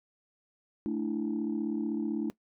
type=chord; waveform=sine; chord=A suspended fourth; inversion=none; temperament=equal; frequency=220 / 293.7 / 329.6 Hz; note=A3 / D4 / E4; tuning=0 / 0 / 0 cents; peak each=-32 / -32 / -33 dBFS; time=0.86-2.3 s; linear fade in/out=0 ms; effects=noise-tail reverb RT60 0.1 s tail -20 dB re dry + tanh soft clip ceiling -23 dBFS